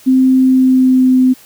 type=tone with pitch glide; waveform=sine; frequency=260.3 to 256.6 Hz; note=C4 to C4; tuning=-9 to -34 cents; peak=-6 dBFS; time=0.06-1.34 s; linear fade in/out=20 ms; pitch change=-25 cents; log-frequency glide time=0.39-1.17 s; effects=white hiss -42 dBFS RMS until 1.45 s